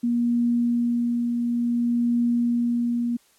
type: tone with tremolo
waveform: sine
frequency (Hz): 238.1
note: A#3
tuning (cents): +37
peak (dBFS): -18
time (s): 0.03-3.17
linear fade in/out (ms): 10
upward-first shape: triangle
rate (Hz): 0.57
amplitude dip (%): 35
effects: white hiss -60 dBFS RMS until 3.38 s + low-pass 12000 Hz 12 dB/octave